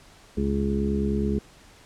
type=harmonic tone with a mistuned harmonic; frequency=69.3 Hz; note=C#2; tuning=in tune; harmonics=1 / 2 / 3 / 4 / 5 / 6; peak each=-28 / -34 / -25 / -37 / -32 / -30 dBFS; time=0.37-1.39 s; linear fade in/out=5 ms; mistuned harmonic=1; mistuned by=+22 cents; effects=pink hiss -52 dBFS RMS until 1.85 s + low-pass 9000 Hz 12 dB/octave